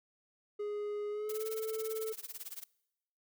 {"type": "tone with pitch glide", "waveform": "triangle", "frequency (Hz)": [415.3, 440], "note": ["G#4", "A4"], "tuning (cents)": [0, 0], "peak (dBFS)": -33, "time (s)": [0.59, 2.13], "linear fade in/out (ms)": 10, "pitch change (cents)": 100, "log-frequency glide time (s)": [1.1, 1.48]}
{"type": "noise with tremolo", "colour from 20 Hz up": "blue", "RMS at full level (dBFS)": -42, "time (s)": [1.29, 2.64], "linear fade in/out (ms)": 5, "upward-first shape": "sine", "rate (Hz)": 18, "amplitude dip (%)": 95}
{"effects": ["noise-tail reverb RT60 0.9 s tail -24 dB re dry"]}